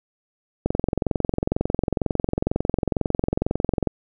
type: click train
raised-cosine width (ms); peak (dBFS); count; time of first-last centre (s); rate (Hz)
2; -7; 72; 0.66-3.873; 22.1
effects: none